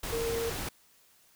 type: tone in noise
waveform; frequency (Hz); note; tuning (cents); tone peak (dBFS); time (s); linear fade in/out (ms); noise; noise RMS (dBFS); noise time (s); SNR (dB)
sine; 460.7; A#4; -20; -30; 0.12-0.5; 5; pink; -36; 0.03-0.69; +3
effects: white hiss -63 dBFS RMS until 1.35 s